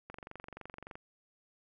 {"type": "click train", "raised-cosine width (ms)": 0.5, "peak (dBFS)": -30, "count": 21, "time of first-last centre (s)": [0.1, 0.955], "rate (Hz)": 23.4, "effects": []}